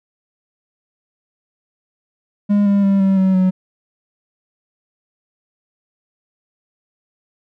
triangle tone with pitch steps, 204.4 / 200.5 / 196.75 / 193.04 / 189.39 / 185.82 Hz, G#3 / G3 / G3 / G3 / F#3 / F#3, -27 / +39 / +7 / -26 / +41 / +8 cents, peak -9 dBFS, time 2.49-3.51 s, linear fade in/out 20 ms, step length 170 ms, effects none

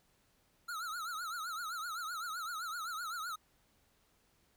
square tone with vibrato, 1346 Hz, E6, 36 cents sharp, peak -39 dBFS, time 0.68-3.36 s, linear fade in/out 10 ms, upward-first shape triangle, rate 7.8 Hz, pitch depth 160 cents each way, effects pink hiss -72 dBFS RMS until 4.56 s

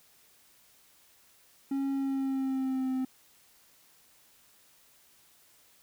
triangle tone with pitch glide, 273.6 to 259.9 Hz, C#4 to C4, -23 to -11 cents, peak -26 dBFS, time 1.71-3.05 s, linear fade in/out 5 ms, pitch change -88 cents, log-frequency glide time 1.92-2.92 s, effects white hiss -62 dBFS RMS until 5.82 s

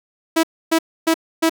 sawtooth tone bursts, 325.6 Hz, E4, 21 cents flat, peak -9 dBFS, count 4, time 0.36-1.496 s, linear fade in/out 10 ms, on 74 ms, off 280 ms, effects none

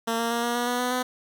10% pulse tone with pitch steps, 228.5 / 231.7 / 234.9 / 238.2 / 241.5 / 244.9 / 248.3 / 251.8 Hz, A#3 / A#3 / A#3 / A#3 / B3 / B3 / B3 / B3, -34 / -10 / +13 / +38 / -39 / -14 / +9 / +34 cents, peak -16 dBFS, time 0.07-1.03 s, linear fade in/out 10 ms, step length 120 ms, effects none

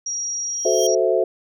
sine tone, 5690 Hz, F8, 31 cents sharp, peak -23 dBFS, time 0.06-0.95 s, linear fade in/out 5 ms
sawtooth tone with exponential growth, 3195 Hz, G7, 32 cents sharp, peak -21 dBFS, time 0.46-0.87 s, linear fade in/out 5 ms, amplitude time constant 89 ms
sine chord, F# half-diminished seventh, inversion none, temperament equal, 370 / 440 / 523.3 / 659.3 Hz, F#4 / A4 / C5 / E5, 0 / 0 / 0 / 0 cents, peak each -21 dBFS, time 0.65-1.24 s, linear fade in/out 5 ms
effects none

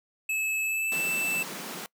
square tone with pitch glide, 2600 to 2649 Hz, E7 to E7, -24 to +8 cents, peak -27 dBFS, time 0.29-1.43 s, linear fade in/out 5 ms, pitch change +32 cents, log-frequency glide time 0.62-0.98 s
pink high-pass noise, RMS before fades -38 dBFS, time 0.92-1.86 s, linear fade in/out 0 ms, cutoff 150 Hz, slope 96 dB/octave
effects noise-tail reverb RT60 0.1 s tail -24 dB re dry

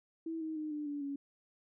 sine tone with pitch steps, 326.1 / 316.5 / 307.1 / 298 / 289.2 / 280.6 Hz, E4 / D#4 / D#4 / D4 / D4 / C#4, -19 / +30 / -23 / +25 / -27 / +21 cents, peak -36 dBFS, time 0.26-1.16 s, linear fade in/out 5 ms, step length 150 ms, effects none

